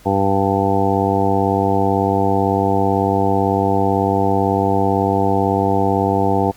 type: harmonic tone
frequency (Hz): 98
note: G2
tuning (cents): 0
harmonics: 1 / 2 / 3 / 4 / 5 / 7 / 8 / 9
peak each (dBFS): -22 / -22 / -22 / -22 / -22 / -22 / -22 / -22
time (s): 0.05-6.52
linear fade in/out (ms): 20
effects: pink hiss -47 dBFS RMS until 6.56 s